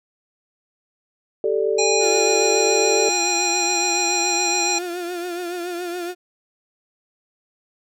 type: chord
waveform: sine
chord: G suspended second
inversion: none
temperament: equal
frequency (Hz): 392 / 440 / 587.3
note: G4 / A4 / D5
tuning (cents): 0 / 0 / 0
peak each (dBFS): -22 / -20 / -25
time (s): 1.44-3.09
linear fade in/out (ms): 2
type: harmonic tone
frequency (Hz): 820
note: G#5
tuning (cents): -22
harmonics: 1 / 3 / 5 / 7 / 9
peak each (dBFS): -25 / -25 / -25 / -25 / -25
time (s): 1.78-4.79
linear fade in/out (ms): 10
type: tone with vibrato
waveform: 35% pulse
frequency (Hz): 351.6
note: F4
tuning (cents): +12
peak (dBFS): -24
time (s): 1.99-6.15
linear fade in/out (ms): 50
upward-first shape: triangle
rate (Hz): 7.1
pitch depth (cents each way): 63
effects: none